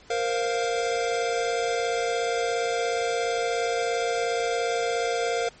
square chord, Bb suspended second, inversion none, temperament equal, 466.2 / 523.3 / 698.5 Hz, Bb4 / C5 / F5, 0 / 0 / 0 cents, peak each -27 / -32 / -29 dBFS, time 0.1-5.49 s, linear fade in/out 5 ms, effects pink hiss -52 dBFS RMS until 5.6 s + MP3 32 kbps

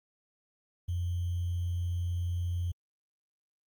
sine tone with sample-and-hold, 87.31 Hz, F2, in tune, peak -29 dBFS, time 0.88-2.72 s, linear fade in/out 10 ms, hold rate 3150 Hz, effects Opus 32 kbps

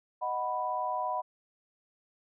sine chord, B major, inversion first, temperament equal, 622.3 / 740 / 987.8 Hz, D#5 / F#5 / B5, 0 / 0 / 0 cents, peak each -37 / -34 / -32 dBFS, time 0.21-1.22 s, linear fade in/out 20 ms, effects none

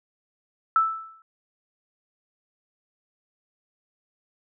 sine tone with exponential decay, 1318.5 Hz, E6, in tune, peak -14 dBFS, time 0.76-1.22 s, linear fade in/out 1 ms, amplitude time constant 99 ms, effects none

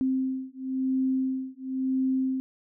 sine beating tone pair, 261.6 / 262.57 Hz, C4 / C4, 0 / +6 cents, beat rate 0.97 Hz, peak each -28 dBFS, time 0.01-2.4 s, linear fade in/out 0 ms, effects none

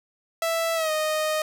sawtooth tone with pitch glide, 660 to 619.4 Hz, E5 to D#5, +2 to -8 cents, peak -19 dBFS, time 0.42-1.42 s, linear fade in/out 2 ms, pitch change -110 cents, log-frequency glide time 0.75-0.91 s, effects none

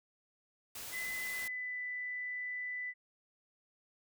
white noise, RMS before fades -45 dBFS, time 0.75-1.48 s, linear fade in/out 5 ms
sine tone with pitch glide, 2018 to 1990.2 Hz, B6 to B6, +37 to +13 cents, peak -37 dBFS, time 0.91-2.94 s, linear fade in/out 50 ms, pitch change -24 cents, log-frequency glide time 1.19-1.81 s
effects none

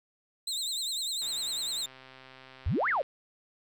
30% pulse tone with vibrato, 3895 Hz, B7, 25 cents flat, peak -28 dBFS, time 0.47-1.86 s, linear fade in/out 5 ms, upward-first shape triangle, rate 10 Hz, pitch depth 160 cents each way
click train, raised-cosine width 0.3 ms, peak -34 dBFS, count 238, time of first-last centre 1.22-3.029 s, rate 131 Hz
sine exponential two-way sweep, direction up then down, 61.74 to 2217 to 488.5 Hz, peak -25 dBFS, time 2.66-3.02 s, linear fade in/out 5 ms, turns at 2.89 s
effects none

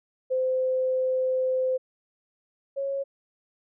sine tone pair in turn, 516 / 550.2 Hz, C5 / C#5, -24 / -13 cents, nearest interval minor second, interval 111 cents, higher second, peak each -22 / -26 dBFS, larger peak first, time 0.3-1.78 / 2.76-3.04 s, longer first, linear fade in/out 20 ms, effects none

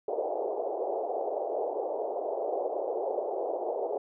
pink band-pass noise, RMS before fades -32 dBFS, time 0.08-3.98 s, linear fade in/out 2 ms, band 390 to 770 Hz, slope 48 dB/octave, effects none

